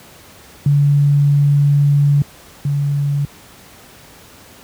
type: tone pair in turn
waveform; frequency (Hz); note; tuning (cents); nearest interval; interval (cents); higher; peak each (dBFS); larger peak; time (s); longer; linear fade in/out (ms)
sine; 143.4 / 142.78; D3 / D3; -41 / -48; unison; 7; first; -9 / -14; first; 0.66-2.22 / 2.65-3.25; first; 2
effects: pink hiss -42 dBFS RMS until 4.63 s + high-pass 60 Hz 12 dB/octave